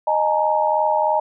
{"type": "tone cluster", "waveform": "sine", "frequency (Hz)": [617, 846, 929], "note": ["D#5", "G#5", "A#5"], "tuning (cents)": [-15, 32, -6], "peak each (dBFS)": -20, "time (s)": [0.07, 1.2], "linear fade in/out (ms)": 5, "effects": []}